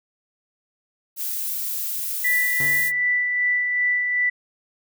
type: noise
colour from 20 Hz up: violet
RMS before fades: -27 dBFS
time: 1.16-2.92 s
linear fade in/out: 50 ms
type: tone with tremolo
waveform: sine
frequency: 1975.5 Hz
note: B6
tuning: in tune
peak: -17 dBFS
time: 2.24-4.3 s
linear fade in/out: 10 ms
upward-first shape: sine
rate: 2.6 Hz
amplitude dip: 35%
type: tone with exponential decay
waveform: sawtooth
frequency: 136 Hz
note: C#3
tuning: 33 cents flat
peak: -26 dBFS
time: 2.6-3.25 s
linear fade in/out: 2 ms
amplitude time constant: 140 ms
effects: none